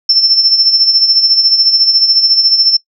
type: tone with tremolo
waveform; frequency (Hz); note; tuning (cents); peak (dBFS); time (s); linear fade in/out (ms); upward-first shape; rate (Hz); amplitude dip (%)
sine; 5350; E8; +25; -3; 0.09-2.77; 5; sine; 14; 60
effects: noise-tail reverb RT60 0.1 s tail -23 dB re dry